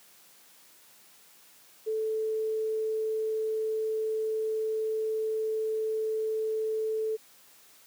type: tone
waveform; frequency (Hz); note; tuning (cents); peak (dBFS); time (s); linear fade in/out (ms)
sine; 438; A4; -8; -27; 1.86-7.17; 20
effects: white hiss -57 dBFS RMS until 7.86 s + high-pass 150 Hz 12 dB/octave